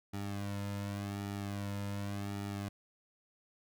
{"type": "tone with flanger", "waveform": "sawtooth", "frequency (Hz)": 100.6, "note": "G2", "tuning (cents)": 45, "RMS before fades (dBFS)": -39, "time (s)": [0.13, 2.69], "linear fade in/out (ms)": 10, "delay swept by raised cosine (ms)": [1.9, 2.63], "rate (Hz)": 0.88, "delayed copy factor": -0.9, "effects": []}